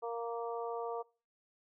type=harmonic tone; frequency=233.1 Hz; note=A#3; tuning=in tune; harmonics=2 / 3 / 4 / 5; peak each=-38 / -42 / -44 / -46 dBFS; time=0.02-1.03 s; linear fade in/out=20 ms; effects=noise-tail reverb RT60 0.4 s tail -25 dB re dry